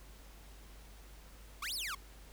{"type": "exponential two-way sweep", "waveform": "sawtooth", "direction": "up then down", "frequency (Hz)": [1032, 5530, 1032], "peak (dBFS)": -34, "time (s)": [1.62, 1.95], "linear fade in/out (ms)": 5, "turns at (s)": 1.74, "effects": ["added 50 Hz sine -53 dBFS peak until 2.32 s", "pink hiss -59 dBFS RMS until 2.32 s"]}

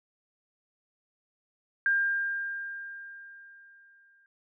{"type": "tone with exponential decay", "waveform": "sine", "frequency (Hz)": 1600, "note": "G6", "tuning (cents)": 35, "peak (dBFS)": -21, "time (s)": [1.86, 4.26], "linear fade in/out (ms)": 1, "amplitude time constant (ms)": 520, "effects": []}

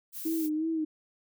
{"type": "noise", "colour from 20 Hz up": "violet", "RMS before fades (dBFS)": -39, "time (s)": [0.12, 0.5], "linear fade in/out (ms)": 50}
{"type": "tone with vibrato", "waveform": "sine", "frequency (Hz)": 315.8, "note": "D#4", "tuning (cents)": 26, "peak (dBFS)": -27, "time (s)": [0.25, 0.85], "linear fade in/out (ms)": 10, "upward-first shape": "sine", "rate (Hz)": 2.8, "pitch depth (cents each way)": 58}
{"effects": []}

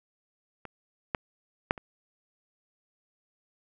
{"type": "clicks", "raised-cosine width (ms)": 0.5, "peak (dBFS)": [-25, -12, -8, -26], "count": 4, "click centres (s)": [0.653, 1.148, 1.709, 1.778], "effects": []}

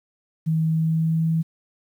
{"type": "tone with pitch glide", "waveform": "sine", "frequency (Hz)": [160, 162.42], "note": ["D#3", "E3"], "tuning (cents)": [49, -25], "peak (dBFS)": -18, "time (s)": [0.46, 1.43], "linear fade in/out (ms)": 20, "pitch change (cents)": 26, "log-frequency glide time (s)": [0.64, 1.29], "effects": ["9-bit"]}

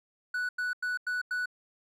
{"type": "tone bursts", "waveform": "triangle", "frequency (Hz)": 1480, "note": "F#6", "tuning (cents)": 0, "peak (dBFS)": -27, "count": 5, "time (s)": [0.34, 1.458], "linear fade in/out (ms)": 5, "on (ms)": 150, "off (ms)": 92, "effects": []}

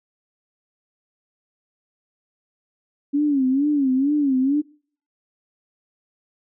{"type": "tone with vibrato", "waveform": "sine", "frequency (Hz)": 277.2, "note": "C#4", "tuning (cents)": 0, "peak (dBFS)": -16, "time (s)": [3.13, 4.62], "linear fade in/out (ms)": 20, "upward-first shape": "sine", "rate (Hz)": 2.2, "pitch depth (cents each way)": 130, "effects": ["noise-tail reverb RT60 0.5 s tail -26 dB re dry"]}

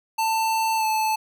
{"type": "tone with pitch glide", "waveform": "square", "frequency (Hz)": [890, 872.7], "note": ["A5", "A5"], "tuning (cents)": [20, -14], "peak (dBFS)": -21, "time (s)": [0.18, 1.16], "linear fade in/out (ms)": 10, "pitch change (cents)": -34, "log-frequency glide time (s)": [0.76, 0.85], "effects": []}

